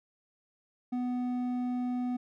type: tone with hard clipping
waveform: sine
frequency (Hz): 247.9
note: B3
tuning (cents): +7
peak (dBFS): -31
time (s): 0.92-2.17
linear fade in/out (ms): 10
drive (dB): 6
effects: none